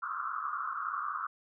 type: band-pass noise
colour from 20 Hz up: pink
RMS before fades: -36 dBFS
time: 0.02-1.27 s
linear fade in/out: 5 ms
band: 1100 to 1400 Hz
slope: 96 dB/octave
effects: none